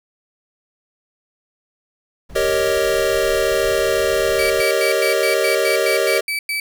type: noise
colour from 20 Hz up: brown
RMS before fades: -35 dBFS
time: 2.29-4.61 s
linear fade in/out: 10 ms
type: chord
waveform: square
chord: Eb dominant seventh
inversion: first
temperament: equal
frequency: 392 / 466.2 / 554.4 / 622.3 Hz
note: G4 / Bb4 / Db5 / Eb5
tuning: 0 / 0 / 0 / 0 cents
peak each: -22 dBFS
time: 2.35-6.21 s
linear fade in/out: 10 ms
type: tone bursts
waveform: 35% pulse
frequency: 2302 Hz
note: D7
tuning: 35 cents flat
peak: -18 dBFS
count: 11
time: 4.39-6.6 s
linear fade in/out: 2 ms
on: 110 ms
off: 100 ms
effects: none